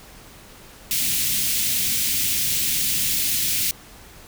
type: band-stop noise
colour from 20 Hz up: white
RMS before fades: -22 dBFS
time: 0.91-3.71 s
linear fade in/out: 0 ms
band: 270 to 2200 Hz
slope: 24 dB/octave
effects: pink hiss -45 dBFS RMS until 4.27 s